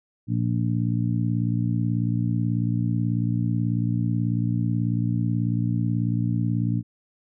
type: harmonic tone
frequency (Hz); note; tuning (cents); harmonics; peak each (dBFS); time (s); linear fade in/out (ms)
58.27; A#1; 0; 2 / 3 / 4 / 5; -23 / -27 / -29 / -31; 0.27-6.83; 50
effects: none